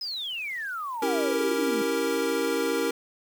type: exponential sweep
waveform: sine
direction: down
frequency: 5170 to 207.7 Hz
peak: -30 dBFS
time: 0.01-1.82 s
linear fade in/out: 5 ms
type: chord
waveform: square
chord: C# diminished seventh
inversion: none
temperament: equal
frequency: 277.2 / 329.6 / 392 / 466.2 Hz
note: C#4 / E4 / G4 / Bb4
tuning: 0 / 0 / 0 / 0 cents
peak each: -32 / -32 / -32 / -28 dBFS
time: 1.02-2.91 s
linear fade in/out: 5 ms
effects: 8-bit